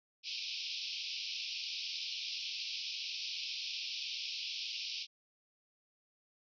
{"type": "band-pass noise", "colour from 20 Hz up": "white", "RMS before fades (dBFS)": -41, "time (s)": [0.23, 5.07], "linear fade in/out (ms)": 50, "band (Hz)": [2400, 5500], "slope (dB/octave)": 96, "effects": []}